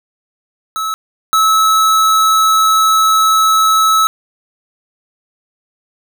square tone pair in turn, 1299 / 1299 Hz, E6 / E6, -26 / -26 cents, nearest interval unison, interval 0 cents, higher neither, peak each -17 / -9 dBFS, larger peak second, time 0.76-0.94 / 1.33-4.07 s, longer second, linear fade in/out 0 ms, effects none

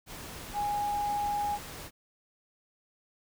sine tone in noise, 824 Hz, G#5, 14 cents flat, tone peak -28 dBFS, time 0.53-1.59 s, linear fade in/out 50 ms, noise pink, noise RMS -43 dBFS, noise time 0.06-1.91 s, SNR +12 dB, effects none

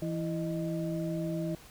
sine tone cluster, 166.2 / 329.8 / 618 Hz, E3 / E4 / D#5, +15 / +1 / -12 cents, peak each -33 / -35 / -38 dBFS, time 0.02-1.55 s, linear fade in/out 2 ms, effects pink hiss -53 dBFS RMS until 1.7 s

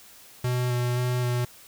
square tone with vibrato, 123.47 Hz, B2, in tune, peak -24 dBFS, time 0.44-1.45 s, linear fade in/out 5 ms, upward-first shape square, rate 1.9 Hz, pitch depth 12 cents each way, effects white hiss -50 dBFS RMS until 1.67 s

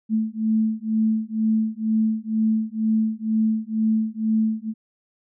sine beating tone pair, 218.6 / 220.7 Hz, A3 / A3, -11 / +5 cents, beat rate 2.1 Hz, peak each -22 dBFS, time 0.09-4.74 s, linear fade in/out 50 ms, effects none

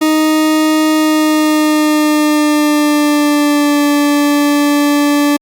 40% pulse tone with pitch glide, 311.1 to 290.3 Hz, D#4 to D4, 0 to -20 cents, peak -8 dBFS, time 0.01-5.37 s, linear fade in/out 10 ms, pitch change -120 cents, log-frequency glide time 0.94-3.84 s, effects Opus 48 kbps

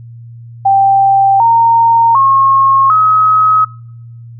sine tone with pitch steps, 784 / 921.6 / 1083.4 / 1273.6 Hz, G5 / A#5 / C#6 / D#6, 0 / -20 / -40 / +40 cents, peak -5 dBFS, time 0.65-3.65 s, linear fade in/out 10 ms, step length 750 ms, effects noise-tail reverb RT60 0.8 s tail -26 dB re dry + added 117 Hz sine -29 dBFS peak until 4.39 s

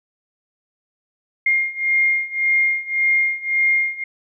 sine beating tone pair, 2123 / 2124.8 Hz, C7 / C7, +25 / +26 cents, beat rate 1.8 Hz, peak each -20 / -18 dBFS, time 1.46-4.04 s, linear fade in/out 5 ms, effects none

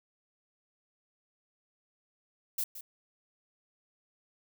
violet noise with echo, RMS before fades -32 dBFS, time 2.58-2.64 s, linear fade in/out 5 ms, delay 170 ms, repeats 1, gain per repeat -12 dB, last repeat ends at 2.81 s, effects none

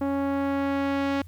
sawtooth tone with low-pass filter sweep, 277.2 Hz, C#4, in tune, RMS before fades -26 dBFS, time 0.01-1.22 s, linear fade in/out 5 ms, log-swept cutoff 1000 to 3500 Hz, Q 0.74, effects added 86 Hz sine -41 dBFS peak until 1.27 s + white hiss -62 dBFS RMS until 1.27 s

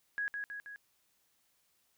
sine tone with echo, 1661.2 Hz, G#6, in tune, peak -32 dBFS, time 0.18-0.28 s, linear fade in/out 0 ms, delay 160 ms, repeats 3, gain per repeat -4 dB, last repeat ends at 0.76 s, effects white hiss -74 dBFS RMS until 1.97 s

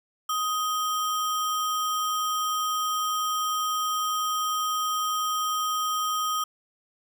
sine tone with sample-and-hold, 1251 Hz, D#6, 9 cents sharp, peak -24 dBFS, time 0.29-6.44 s, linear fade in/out 5 ms, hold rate 4410 Hz, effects none

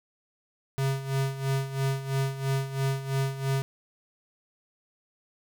square tone with tremolo, 135.5 Hz, C#3, 39 cents flat, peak -24 dBFS, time 0.78-3.62 s, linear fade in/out 0 ms, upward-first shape sine, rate 3 Hz, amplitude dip 75%, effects none

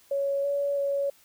sine tone with pitch steps, 557 / 566 / 560 Hz, C#5 / C#5 / C#5, +8 / +36 / +18 cents, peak -24 dBFS, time 0.11-1.1 s, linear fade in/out 5 ms, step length 330 ms, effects white hiss -59 dBFS RMS until 1.24 s

